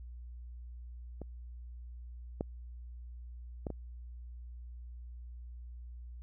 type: clicks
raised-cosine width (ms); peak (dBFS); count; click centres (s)
2; -29 / -20 / -23 / -26; 4; 1.217 / 2.409 / 3.668 / 3.703
effects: added 60 Hz sine -44 dBFS peak until 6.22 s